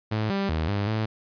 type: tone with pitch steps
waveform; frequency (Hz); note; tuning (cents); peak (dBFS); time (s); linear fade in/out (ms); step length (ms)
sawtooth; 108.4 / 197 / 79.3 / 101.3 / 109.5; A2 / G3 / D#2 / G#2 / A2; -25 / +9 / +33 / -43 / -8; -20; 0.11-1.06; 10; 190
effects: resampled to 11025 Hz